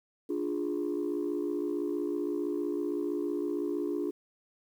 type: chord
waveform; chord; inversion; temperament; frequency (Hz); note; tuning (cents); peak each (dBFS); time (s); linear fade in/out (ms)
sine; D diminished; none; equal; 293.7 / 349.2 / 415.3; D4 / F4 / Ab4; 0 / 0 / 0; -32 / -32 / -34; 0.29-4.11; 10
effects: tanh soft clip ceiling -24 dBFS + 10-bit